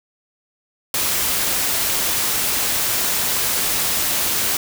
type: noise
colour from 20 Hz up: white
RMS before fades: -20 dBFS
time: 0.94-4.57 s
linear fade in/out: 2 ms
effects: none